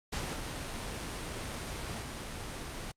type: noise with level steps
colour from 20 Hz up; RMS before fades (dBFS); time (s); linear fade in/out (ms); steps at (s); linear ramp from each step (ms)
pink; -36 / -38 / -40; 0.12-2.92; 10; 0.33 / 2.02; 5
effects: low-pass 9000 Hz 12 dB/octave + Opus 48 kbps